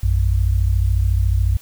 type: tone pair together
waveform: sine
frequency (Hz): 58.49 / 92.5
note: A#1 / F#2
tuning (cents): +7 / 0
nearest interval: minor sixth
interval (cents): 793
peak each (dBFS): -16 / -17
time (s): 0.03-1.57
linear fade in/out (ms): 5
effects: white hiss -46 dBFS RMS until 1.61 s